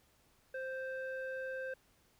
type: tone with low-pass filter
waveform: square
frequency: 523.3 Hz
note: C5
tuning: in tune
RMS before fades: -41 dBFS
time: 0.54-1.74 s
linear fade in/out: 5 ms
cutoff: 1600 Hz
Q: 2.2
effects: pink hiss -70 dBFS RMS until 2.19 s